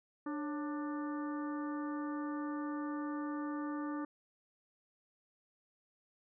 harmonic tone with a mistuned harmonic, 295.9 Hz, D4, 13 cents sharp, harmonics 1 / 2 / 3 / 4 / 5 / 6, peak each -37 / -49 / -49 / -46 / -54 / -55 dBFS, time 0.26-4.05 s, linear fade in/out 5 ms, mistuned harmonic 2, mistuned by -110 cents, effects none

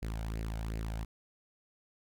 sawtooth tone with flanger, 55 Hz, A1, in tune, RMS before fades -37 dBFS, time 0.02-1.05 s, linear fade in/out 10 ms, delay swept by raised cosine 0.42 to 1.37 ms, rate 2.7 Hz, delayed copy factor +0.6, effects none

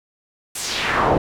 brown noise with band-pass filter sweep, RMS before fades -20 dBFS, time 0.55-1.18 s, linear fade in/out 5 ms, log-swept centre 10000 to 510 Hz, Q 1.7, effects none

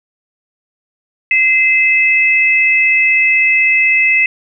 sine tone pair together, 2064 / 2600 Hz, C7 / E7, -24 / -24 cents, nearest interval major third, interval 400 cents, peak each -11 dBFS, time 1.31-4.26 s, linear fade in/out 2 ms, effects none

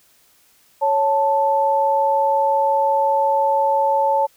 sine tone pair together, 554.4 / 880.1 Hz, C#5 / A5, 0 / 0 cents, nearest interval minor sixth, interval 800 cents, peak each -19 / -16 dBFS, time 0.81-4.27 s, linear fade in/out 20 ms, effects white hiss -56 dBFS RMS until 4.36 s

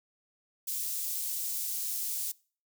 white high-pass noise, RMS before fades -34 dBFS, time 0.67-2.32 s, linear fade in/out 10 ms, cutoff 6300 Hz, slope 12 dB/octave, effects noise-tail reverb RT60 0.4 s tail -23 dB re dry

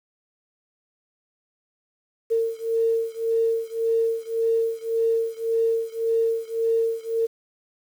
sine beating tone pair, 454.3 / 456.1 Hz, A#4 / A#4, -45 / -38 cents, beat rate 1.8 Hz, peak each -23 / -24 dBFS, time 2.3-7.27 s, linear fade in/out 20 ms, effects 8-bit

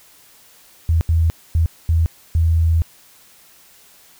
sine tone bursts at uneven times, 82 Hz, E2, 9 cents flat, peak -12 dBFS, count 5, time 0.89-1.01 / 1.09-1.3 / 1.55-1.66 / 1.89-2.06 / 2.35-2.82 s, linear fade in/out 0 ms, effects white hiss -49 dBFS RMS until 4.19 s

